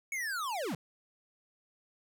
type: linear sweep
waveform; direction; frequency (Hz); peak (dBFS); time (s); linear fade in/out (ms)
square; down; 2249 to 128.7; -34; 0.12-0.75; 2
effects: none